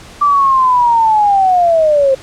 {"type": "linear sweep", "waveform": "sine", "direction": "down", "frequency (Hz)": [1174.7, 523.3], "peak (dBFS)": -7, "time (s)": [0.21, 2.15], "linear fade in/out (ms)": 10, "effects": ["pink hiss -36 dBFS RMS until 2.22 s", "low-pass 8000 Hz 12 dB/octave"]}